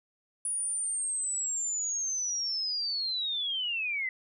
sine linear sweep, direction down, 9790 to 2000 Hz, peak -29 dBFS, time 0.45-4.09 s, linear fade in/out 2 ms, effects none

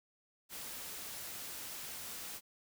white noise, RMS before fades -45 dBFS, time 0.49-2.41 s, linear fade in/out 50 ms, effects none

